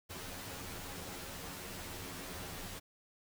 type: noise with comb filter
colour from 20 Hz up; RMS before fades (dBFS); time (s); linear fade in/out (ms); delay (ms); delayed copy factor
pink; -45; 0.09-2.8; 20; 11; +0.9
effects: none